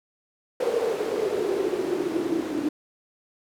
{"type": "noise with band-pass filter sweep", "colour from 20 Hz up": "white", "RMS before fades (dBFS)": -26, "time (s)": [0.6, 2.69], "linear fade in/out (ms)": 5, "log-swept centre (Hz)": [480, 300], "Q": 9.8, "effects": []}